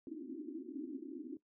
white band-pass noise, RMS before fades -45 dBFS, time 0.07-1.37 s, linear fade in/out 2 ms, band 250 to 350 Hz, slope 96 dB/octave, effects noise-tail reverb RT60 0.1 s tail -17 dB re dry

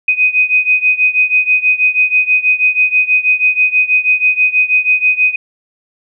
sine beating tone pair, 2500 / 2506.2 Hz, D#7 / D#7, +8 / +12 cents, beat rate 6.2 Hz, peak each -11 / -13 dBFS, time 0.08-5.36 s, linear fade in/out 5 ms, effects none

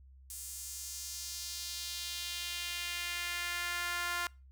sawtooth tone with high-pass filter sweep, 349.2 Hz, F4, in tune, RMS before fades -39 dBFS, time 0.3-4.27 s, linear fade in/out 0 ms, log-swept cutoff 8600 to 1300 Hz, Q 1.6, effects noise-tail reverb RT60 0.3 s tail -25 dB re dry + added 66 Hz sine -54 dBFS peak until 4.51 s

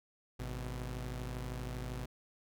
sawtooth tone pair together, 52.64 / 125.2 Hz, G#1 / B2, +24 / +24 cents, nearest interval octave + minor third, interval 1500 cents, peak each -37 / -38 dBFS, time 0.39-2.06 s, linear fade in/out 10 ms, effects none

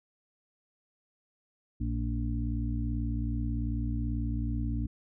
harmonic tone with a mistuned harmonic, 58.27 Hz, A#1, in tune, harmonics 1 / 2 / 4 / 5, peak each -31 / -34 / -37 / -38 dBFS, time 1.8-4.87 s, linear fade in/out 10 ms, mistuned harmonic 4, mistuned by -32 cents, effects none

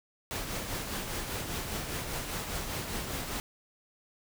pink noise with tremolo, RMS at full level -34 dBFS, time 0.31-3.4 s, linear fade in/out 0 ms, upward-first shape triangle, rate 5 Hz, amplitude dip 45%, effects none

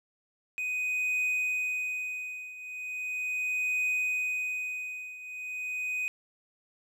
triangle tone with tremolo, 2498 Hz, D#7, 6 cents sharp, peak -24 dBFS, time 0.58-6.08 s, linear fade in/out 0 ms, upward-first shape triangle, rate 0.38 Hz, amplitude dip 85%, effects none

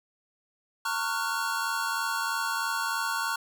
square chord, Gb major seventh, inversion first, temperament equal with one note detuned, 911 / 1108.7 / 1396.9 / 1480 Hz, Bb5 / Db6 / F6 / Gb6, -40 / 0 / 0 / 0 cents, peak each -34 dBFS, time 0.85-3.36 s, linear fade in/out 5 ms, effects none

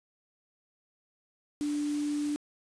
sine tone in noise, 293.7 Hz, D4, in tune, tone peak -28 dBFS, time 1.61-2.36 s, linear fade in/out 0 ms, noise white, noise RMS -45 dBFS, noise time 1.61-2.36 s, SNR +14 dB, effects resampled to 22050 Hz

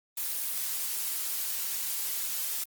blue noise, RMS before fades -32 dBFS, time 0.17-2.64 s, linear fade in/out 5 ms, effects Opus 24 kbps

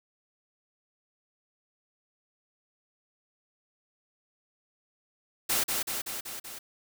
white noise with echo, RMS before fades -27 dBFS, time 5.49-5.64 s, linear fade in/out 10 ms, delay 190 ms, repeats 5, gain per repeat -3 dB, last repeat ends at 6.59 s, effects none

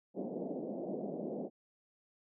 pink band-pass noise, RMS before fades -40 dBFS, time 0.14-1.5 s, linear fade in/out 50 ms, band 180 to 670 Hz, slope 48 dB/octave, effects none

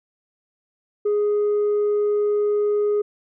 sine tone, 415.3 Hz, G#4, in tune, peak -15 dBFS, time 1.05-3.02 s, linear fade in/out 10 ms, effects tanh soft clip ceiling -16 dBFS

